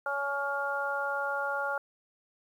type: harmonic tone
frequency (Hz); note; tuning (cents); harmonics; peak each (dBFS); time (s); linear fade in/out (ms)
280.8; C#4; +22; 2 / 3 / 4 / 5; -35 / -35 / -39 / -32; 0.06-1.78; 2
effects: 10-bit